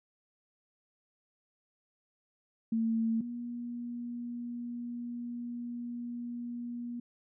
sine tone pair in turn, 226 / 239.6 Hz, A3 / A#3, +47 / +48 cents, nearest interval minor second, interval 101 cents, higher second, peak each -27 / -36 dBFS, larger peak first, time 2.72-3.21 / 3.21-7 s, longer second, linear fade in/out 5 ms, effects none

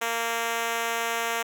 5% pulse tone with high-pass filter, 230.9 Hz, A#3, 16 cents flat, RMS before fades -28 dBFS, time 0.01-1.43 s, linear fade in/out 10 ms, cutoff 480 Hz, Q 1.1, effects none

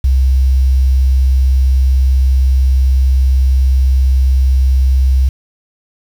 sine tone with quantisation, 65.41 Hz, C2, in tune, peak -7 dBFS, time 0.04-5.29 s, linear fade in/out 5 ms, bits 6, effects none

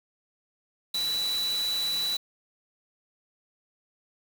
sine tone in noise, 3951 Hz, B7, in tune, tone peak -26 dBFS, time 0.94-2.17 s, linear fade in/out 5 ms, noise white, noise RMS -37 dBFS, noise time 0.94-2.17 s, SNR +8 dB, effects none

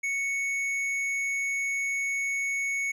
sine tone with hard clipping, 2217 Hz, C#7, in tune, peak -28 dBFS, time 0.03-2.92 s, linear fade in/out 10 ms, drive 7 dB, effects none

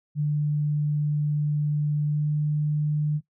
sine tone with pitch glide, 148.6 to 149.98 Hz, D3 to D3, +21 to +37 cents, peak -21 dBFS, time 0.15-3.21 s, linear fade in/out 50 ms, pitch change +16 cents, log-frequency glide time 2.08-2.28 s, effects noise-tail reverb RT60 0.1 s tail -18 dB re dry

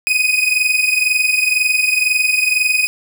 40% pulse tone pair together, 2490 / 2512 Hz, D#7 / D#7, +1 / +16 cents, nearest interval unison, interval 15 cents, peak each -15 dBFS, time 0.07-2.87 s, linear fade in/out 0 ms, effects 8-bit

